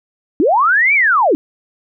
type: linear two-way sweep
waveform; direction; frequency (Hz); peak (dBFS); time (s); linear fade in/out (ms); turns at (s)
sine; up then down; 261.6 to 2366 to 261.6; -9; 0.4-1.35; 0; 0.94
effects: none